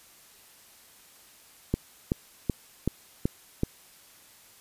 click train, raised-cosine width 3 ms, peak -11 dBFS, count 6, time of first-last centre 1.74-3.634 s, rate 2.64 Hz, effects white hiss -55 dBFS RMS until 4.6 s + resampled to 32000 Hz

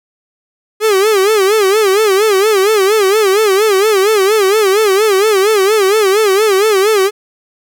45% pulse tone with vibrato, 408.4 Hz, G#4, 29 cents flat, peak -8 dBFS, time 0.8-7.11 s, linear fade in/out 50 ms, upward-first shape sine, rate 4.3 Hz, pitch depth 140 cents each way, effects none

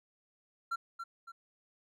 triangle tone with echo, 1364 Hz, F6, 41 cents flat, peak -30 dBFS, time 0.71-0.76 s, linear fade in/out 10 ms, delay 280 ms, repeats 2, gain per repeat -7 dB, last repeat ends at 1.32 s, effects none

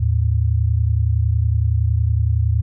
sine tone pair together, 78.6 / 109.4 Hz, D#2 / A2, +18 / -9 cents, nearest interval tritone, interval 573 cents, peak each -17 dBFS, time 0-2.62 s, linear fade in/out 10 ms, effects none

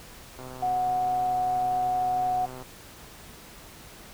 click train, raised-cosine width 1 ms, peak -28 dBFS, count 287, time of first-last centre 0.39-2.624 s, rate 128 Hz
sine tone, 735 Hz, F#5, 12 cents flat, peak -23 dBFS, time 0.62-2.46 s, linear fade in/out 10 ms
effects pink hiss -47 dBFS RMS until 4.13 s

